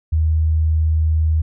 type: tone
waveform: sine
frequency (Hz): 79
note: D#2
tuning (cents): +27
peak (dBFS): -13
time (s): 0.12-1.42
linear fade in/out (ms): 10
effects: none